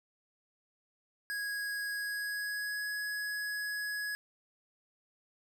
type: tone with pitch glide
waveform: square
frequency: 1655 to 1677.1 Hz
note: G#6 to G#6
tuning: -6 to +16 cents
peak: -35 dBFS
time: 1.3-4.15 s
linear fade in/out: 0 ms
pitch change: +22 cents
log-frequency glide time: 1.91-2.91 s
effects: none